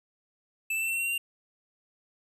square tone with pitch steps, 2637 / 2657 / 2677 / 2697 / 2717 / 2738 / 2759 / 2779 Hz, E7 / E7 / E7 / E7 / F7 / F7 / F7 / F7, 0 / +13 / +26 / +39 / -48 / -35 / -22 / -9 cents, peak -28 dBFS, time 0.7-1.18 s, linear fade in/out 5 ms, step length 60 ms, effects none

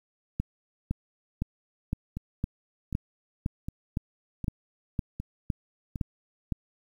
two click trains, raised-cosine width 5 ms, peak -21 / -15 dBFS, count 6 / 13, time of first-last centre 2.17-5.958 / 0.4-6.522 s, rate 1.32 / 1.96 Hz, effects 9-bit

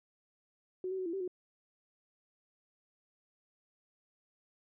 sine tone with pitch steps, 369.3 / 379.6 / 372 / 335.6 / 386.9 / 362.9 Hz, F#4 / F#4 / F#4 / E4 / G4 / F#4, -3 / +44 / +9 / +31 / -23 / -34 cents, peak -34 dBFS, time 0.84-1.278 s, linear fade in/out 2 ms, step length 73 ms, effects none

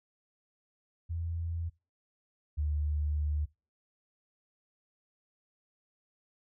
sine tone pair in turn, 83.8 / 74.66 Hz, E2 / D2, +29 / +29 cents, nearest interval major second, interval 200 cents, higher first, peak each -32 / -28 dBFS, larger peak second, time 1.09-1.7 / 2.57-3.46 s, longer second, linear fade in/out 20 ms, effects noise-tail reverb RT60 0.3 s tail -24 dB re dry

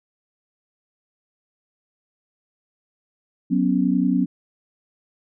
sine chord, F# suspended fourth, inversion none, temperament equal, 185 / 246.9 / 277.2 Hz, F#3 / B3 / C#4, 0 / 0 / 0 cents, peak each -21 dBFS, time 3.5-4.26 s, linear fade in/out 20 ms, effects none

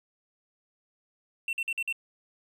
triangle tone bursts, 2705 Hz, E7, 44 cents sharp, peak -26 dBFS, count 5, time 1.48-1.926 s, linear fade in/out 2 ms, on 50 ms, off 49 ms, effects none

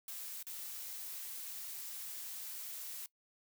blue noise with dropouts, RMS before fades -45 dBFS, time 0.08-3.06 s, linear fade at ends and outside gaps 2 ms, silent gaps 0.428-0.467 s, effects noise-tail reverb RT60 0.1 s tail -20 dB re dry

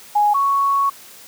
sine tone pair in turn, 830.6 / 1111.2 Hz, G#5 / C#6, 0 / +4 cents, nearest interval perfect fourth, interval 504 cents, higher second, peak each -12 / -14 dBFS, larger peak first, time 0.15-0.34 / 0.34-0.9 s, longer second, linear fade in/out 10 ms, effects white hiss -42 dBFS RMS until 1.27 s + high-pass 100 Hz 12 dB/octave

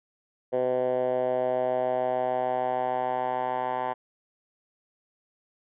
10% pulse tone with band-pass filter sweep, 126.7 Hz, B2, 45 cents sharp, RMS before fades -27 dBFS, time 0.52-3.94 s, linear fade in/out 20 ms, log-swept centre 520 to 940 Hz, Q 3.4, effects resampled to 8000 Hz

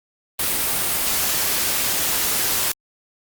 white noise, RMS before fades -21 dBFS, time 0.39-2.72 s, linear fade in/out 5 ms, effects Opus 32 kbps

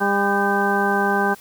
harmonic tone with a mistuned harmonic, 200.5 Hz, G3, 39 cents sharp, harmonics 1 / 2 / 3 / 4 / 5 / 6 / 8, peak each -24 / -23 / -31 / -22 / -27 / -29 / -22 dBFS, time 0-1.35 s, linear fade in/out 20 ms, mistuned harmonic 8, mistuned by -58 cents, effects white hiss -46 dBFS RMS until 1.4 s

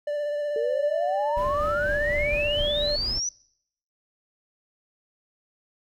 triangle tone with vibrato, 587.3 Hz, D5, in tune, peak -23 dBFS, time 0.07-2.96 s, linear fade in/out 5 ms, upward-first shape sine, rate 16 Hz, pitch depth 18 cents each way
sine exponential sweep, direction up, 440.3 to 6020 Hz, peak -25 dBFS, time 0.56-3.29 s, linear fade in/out 2 ms
brown noise with tremolo, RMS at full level -32 dBFS, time 1.36-3.2 s, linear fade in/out 20 ms, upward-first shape sine, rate 4.2 Hz, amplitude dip 25%
effects noise-tail reverb RT60 0.7 s tail -24 dB re dry

